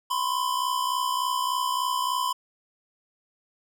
square tone pair together, 1000 / 1063.4 Hz, B5 / C6, +21 / +28 cents, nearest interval minor second, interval 107 cents, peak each -27 / -29 dBFS, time 0.1-2.33 s, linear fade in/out 10 ms, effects none

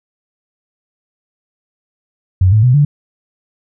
sine tone with pitch steps, 92.8 / 107.84 / 125.31 / 145.62 Hz, F#2 / A2 / B2 / D3, +6 / -34 / +26 / -14 cents, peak -6 dBFS, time 2.41-2.85 s, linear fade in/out 5 ms, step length 110 ms, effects none

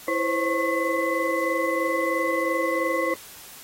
sine tone cluster, 331.9 / 513 / 536 / 1092 / 2017 Hz, E4 / C5 / C5 / C#6 / B6, +12 / -34 / +42 / -26 / +36 cents, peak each -28 dBFS, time 0.08-3.14 s, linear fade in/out 2 ms, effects white hiss -44 dBFS RMS until 3.63 s + AAC 48 kbps

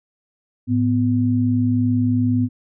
sine tone pair together, 107.77 / 249.6 Hz, A2 / B3, -35 / +19 cents, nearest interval octave + minor third, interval 1454 cents, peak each -19 / -17 dBFS, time 0.67-2.49 s, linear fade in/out 50 ms, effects none

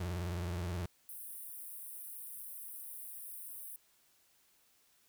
35% pulse tone with vibrato, 87.8 Hz, F2, 10 cents sharp, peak -34 dBFS, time 0-0.86 s, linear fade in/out 5 ms, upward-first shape triangle, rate 19 Hz, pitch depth 130 cents each way
white high-pass noise, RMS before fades -47 dBFS, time 1.09-3.76 s, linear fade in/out 0 ms, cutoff 8900 Hz, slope 96 dB/octave
effects white hiss -70 dBFS RMS until 5.08 s

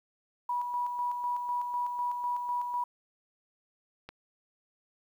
sine tone with tremolo, 974 Hz, B5, 24 cents flat, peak -28 dBFS, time 0.49-2.84 s, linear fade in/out 5 ms, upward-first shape square, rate 4 Hz, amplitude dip 40%
click, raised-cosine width 0.3 ms, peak -27 dBFS, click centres 4.09 s
effects 10-bit

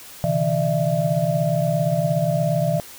sine tone cluster, 129.6 / 145.6 / 162.7 / 599 / 667 Hz, C3 / D3 / E3 / D5 / E5, -16 / -15 / -22 / +34 / +20 cents, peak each -26 / -26 / -22 / -24 / -24 dBFS, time 0.24-2.8 s, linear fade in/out 0 ms, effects white hiss -41 dBFS RMS until 2.98 s

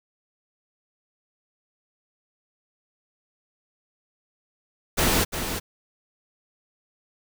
pink noise with echo, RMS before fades -21 dBFS, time 4.97-5.25 s, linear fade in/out 20 ms, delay 350 ms, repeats 1, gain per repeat -8 dB, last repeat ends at 5.6 s, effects none

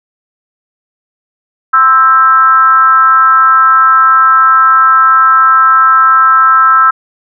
sine tone with frequency modulation, 1318.5 Hz, E6, in tune, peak -3 dBFS, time 1.73-6.91 s, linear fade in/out 10 ms, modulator 273 Hz, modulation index 0.6, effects none

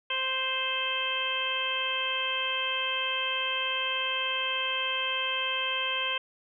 harmonic tone, 523.3 Hz, C5, in tune, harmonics 1 / 2 / 3 / 4 / 5 / 6, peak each -39 / -35 / -37 / -38 / -32 / -31 dBFS, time 0.1-6.18 s, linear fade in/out 5 ms, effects none

